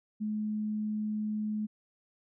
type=tone; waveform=sine; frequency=213.1 Hz; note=G#3; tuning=45 cents sharp; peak=-30 dBFS; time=0.2-1.67 s; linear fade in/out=20 ms; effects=none